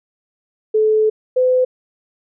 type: tone pair in turn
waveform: sine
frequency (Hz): 432.9 / 508.1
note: A4 / B4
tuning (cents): -28 / +49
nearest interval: minor third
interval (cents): 277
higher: second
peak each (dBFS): -11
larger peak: neither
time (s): 0.74-1.1 / 1.36-1.65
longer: first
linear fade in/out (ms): 10
effects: none

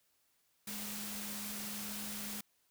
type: tone in noise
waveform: sine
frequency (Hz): 207.7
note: G#3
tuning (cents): 0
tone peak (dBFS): -46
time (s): 0.67-2.41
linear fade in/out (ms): 5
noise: white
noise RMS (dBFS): -43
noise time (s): 0.67-2.41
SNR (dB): -6
effects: white hiss -75 dBFS RMS until 2.7 s

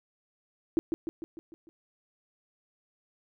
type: tone with echo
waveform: sine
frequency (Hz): 329.6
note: E4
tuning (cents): 0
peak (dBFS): -20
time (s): 0.77-0.79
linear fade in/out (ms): 0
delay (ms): 150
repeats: 6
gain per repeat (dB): -5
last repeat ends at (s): 1.69
effects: none

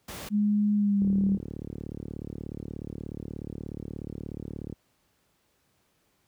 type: noise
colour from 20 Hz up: pink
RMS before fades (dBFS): -39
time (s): 0.08-0.29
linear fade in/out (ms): 5
type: tone with pitch glide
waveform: sine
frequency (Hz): 207.5 to 196.19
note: G#3 to G3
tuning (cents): -1 to +2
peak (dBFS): -21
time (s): 0.3-1.39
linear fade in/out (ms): 50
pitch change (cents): -97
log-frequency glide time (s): 0.75-1.1
type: click train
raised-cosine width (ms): 3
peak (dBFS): -23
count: 137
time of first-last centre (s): 1.02-4.726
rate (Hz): 36.7
effects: pink hiss -70 dBFS RMS until 6.27 s + high-pass 60 Hz 12 dB/octave

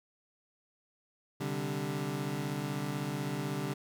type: chord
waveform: 25% pulse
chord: C suspended second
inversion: none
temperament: equal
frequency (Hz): 130.81 / 146.83 / 196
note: C3 / D3 / G3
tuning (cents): 0 / 0 / 0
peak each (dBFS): -36 / -32 / -35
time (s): 1.4-3.74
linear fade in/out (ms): 10
effects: none

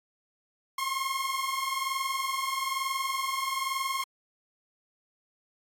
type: tone pair together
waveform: sawtooth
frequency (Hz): 1061.9 / 1083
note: C6 / C#6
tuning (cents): +25 / -41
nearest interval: unison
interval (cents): 34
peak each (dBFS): -28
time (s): 0.78-4.04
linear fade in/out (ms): 5
effects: AAC 64 kbps

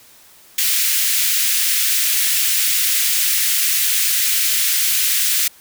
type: high-pass noise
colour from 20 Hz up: white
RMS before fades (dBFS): -17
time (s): 0.58-5.48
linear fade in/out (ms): 5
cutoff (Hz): 1800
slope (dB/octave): 24
effects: white hiss -47 dBFS RMS until 5.6 s

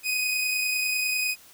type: tone pair together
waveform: sawtooth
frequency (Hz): 2499 / 2529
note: D#7 / D#7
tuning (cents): +7 / +28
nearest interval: unison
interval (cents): 21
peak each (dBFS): -21 / -32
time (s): 0.03-1.36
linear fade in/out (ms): 50
effects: white hiss -52 dBFS RMS until 1.53 s

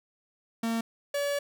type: tone pair in turn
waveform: 45% pulse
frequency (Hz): 228.3 / 570.8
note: A#3 / D5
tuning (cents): -36 / -49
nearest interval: octave + major third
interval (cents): 1587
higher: second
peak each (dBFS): -27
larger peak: neither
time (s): 0.63-0.81 / 1.14-1.39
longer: second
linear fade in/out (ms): 5
effects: none

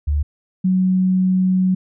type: tone pair in turn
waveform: sine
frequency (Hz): 73.42 / 185.81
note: D2 / F#3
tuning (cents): 0 / +8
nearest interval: octave + major third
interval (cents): 1608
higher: second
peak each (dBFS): -15 / -13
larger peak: second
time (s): 0.07-0.23 / 0.64-1.75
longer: second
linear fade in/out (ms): 10
effects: none

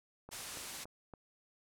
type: click train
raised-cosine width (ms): 1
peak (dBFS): -35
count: 4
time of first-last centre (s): 0.29-1.137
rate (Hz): 3.54
type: low-pass noise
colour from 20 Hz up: white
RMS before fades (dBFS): -46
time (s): 0.31-0.85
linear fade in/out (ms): 20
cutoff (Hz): 11000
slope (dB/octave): 24
effects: none

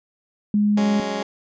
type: tone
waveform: sine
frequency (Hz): 207.7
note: G#3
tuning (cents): 0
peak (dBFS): -15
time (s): 0.54-1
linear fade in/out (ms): 2
type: chord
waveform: 15% pulse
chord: F# suspended second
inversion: none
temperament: just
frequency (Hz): 185 / 208.1 / 277.5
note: F#3 / G#3 / C#4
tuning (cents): 0 / +4 / +2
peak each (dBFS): -26 / -20 / -24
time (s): 0.77-1.23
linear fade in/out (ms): 5
effects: resampled to 16000 Hz

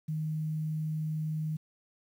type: tone with quantisation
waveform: sine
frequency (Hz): 155.56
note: D#3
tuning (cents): 0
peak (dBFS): -30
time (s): 0.08-1.57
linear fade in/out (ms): 10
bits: 10
effects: none

